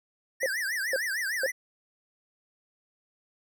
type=tone with vibrato; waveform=square; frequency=1760 Hz; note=A6; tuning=in tune; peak=-29 dBFS; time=0.4-1.52 s; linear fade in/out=20 ms; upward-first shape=triangle; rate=6.6 Hz; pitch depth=270 cents each way
type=tone bursts; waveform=sine; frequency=531 Hz; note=C5; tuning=25 cents sharp; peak=-24 dBFS; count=3; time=0.43-1.463 s; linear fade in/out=2 ms; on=31 ms; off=470 ms
effects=none